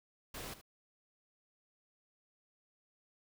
pink noise with echo, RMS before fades -45 dBFS, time 0.34-0.54 s, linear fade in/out 5 ms, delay 74 ms, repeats 1, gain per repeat -13 dB, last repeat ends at 0.614 s, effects none

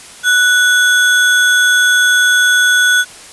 sine tone with sample-and-hold, 1480 Hz, F#6, in tune, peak -7 dBFS, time 0.23-3.05 s, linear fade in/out 50 ms, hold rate 4900 Hz, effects white hiss -35 dBFS RMS until 3.32 s + resampled to 24000 Hz

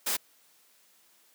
white noise, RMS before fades -29 dBFS, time 0.06-0.17 s, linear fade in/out 10 ms, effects white hiss -63 dBFS RMS until 1.34 s + high-pass 200 Hz 12 dB/octave

